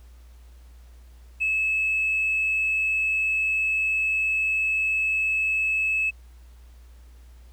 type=tone with tanh clipping; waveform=triangle; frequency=2597 Hz; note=E7; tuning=26 cents flat; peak=-21 dBFS; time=1.4-6.11 s; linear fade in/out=20 ms; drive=4 dB; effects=added 60 Hz sine -45 dBFS peak until 7.52 s + pink hiss -61 dBFS RMS until 7.52 s